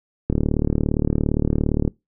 click train, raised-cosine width 3 ms, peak -6 dBFS, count 60, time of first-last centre 0.3-1.878 s, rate 37.4 Hz, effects noise-tail reverb RT60 0.2 s tail -24 dB re dry

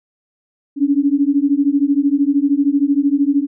sine beating tone pair, 276.6 / 289.6 Hz, C#4 / D4, -4 / -24 cents, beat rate 13 Hz, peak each -15 dBFS, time 0.76-3.47 s, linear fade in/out 50 ms, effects none

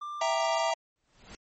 triangle tone, 1186 Hz, D6, 17 cents sharp, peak -33 dBFS, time 0.01-0.71 s, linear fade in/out 10 ms
square chord, E diminished, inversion none, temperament equal, 659.3 / 784 / 932.3 Hz, E5 / G5 / Bb5, 0 / 0 / 0 cents, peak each -29 / -34 / -31 dBFS, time 0.21-0.74 s, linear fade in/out 5 ms
pink noise with exponential growth, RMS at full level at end -43 dBFS, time 0.96-1.35 s, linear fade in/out 0 ms, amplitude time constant 83 ms
effects MP3 32 kbps

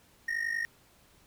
triangle ring-modulated tone, 1859 Hz, A#6, 5 cents flat, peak -25 dBFS, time 0.28-0.65 s, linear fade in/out 0 ms, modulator 25.2 Hz, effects pink hiss -62 dBFS RMS until 1.26 s

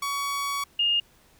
sawtooth / sine tone pair in turn, 1125 / 2835 Hz, C#6 / F7, +25 / +25 cents, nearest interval octave + major third, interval 1600 cents, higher second, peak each -23 / -20 dBFS, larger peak second, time 0.02-0.64 / 0.79-1 s, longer first, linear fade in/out 5 ms, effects pink hiss -59 dBFS RMS until 1.39 s

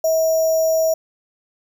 sine tone with sample-and-hold, 643 Hz, E5, 43 cents flat, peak -14 dBFS, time 0.04-0.94 s, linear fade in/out 5 ms, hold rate 6300 Hz, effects none

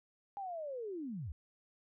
sine linear sweep, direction down, 818 to 62 Hz, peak -39 dBFS, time 0.37-1.32 s, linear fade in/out 0 ms, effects none

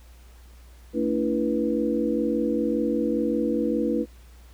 sine tone cluster, 225.1 / 287.1 / 332.2 / 487.1 Hz, A3 / D4 / E4 / B4, +40 / -39 / +13 / -24 cents, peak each -27 dBFS, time 0.93-4.06 s, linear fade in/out 50 ms, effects added 60 Hz sine -46 dBFS peak until 4.53 s + pink hiss -57 dBFS RMS until 4.53 s

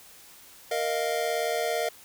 square chord, Bb suspended fourth, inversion none, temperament just, 466.2 / 621.6 / 699.2 Hz, Bb4 / Eb5 / F5, 0 / -2 / +2 cents, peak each -31 dBFS, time 0.71-1.89 s, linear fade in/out 5 ms, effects white hiss -51 dBFS RMS until 2.04 s

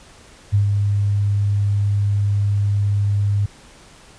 sine tone with ADSR envelope, 101.5 Hz, G#2, 39 cents flat, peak -11 dBFS, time 0.52-3.46 s, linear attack 24 ms, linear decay 110 ms, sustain -4 dB, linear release 6 ms, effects pink hiss -46 dBFS RMS until 4.18 s + resampled to 22050 Hz

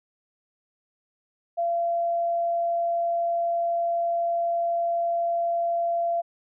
sine tone, 683 Hz, F5, 39 cents flat, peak -22 dBFS, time 1.57-6.22 s, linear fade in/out 20 ms, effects none

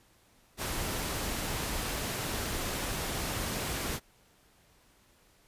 pink noise, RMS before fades -34 dBFS, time 0.57-4 s, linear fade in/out 50 ms, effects pink hiss -64 dBFS RMS until 5.47 s + resampled to 32000 Hz

